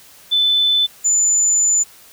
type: tone pair in turn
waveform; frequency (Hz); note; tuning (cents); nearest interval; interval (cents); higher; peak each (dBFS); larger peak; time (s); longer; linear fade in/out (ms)
sine; 3512 / 7024; A7 / A8; -4 / -4; octave; 1200; second; -12; neither; 0.31-0.87 / 1.04-1.84; second; 20
effects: white hiss -45 dBFS RMS until 2.12 s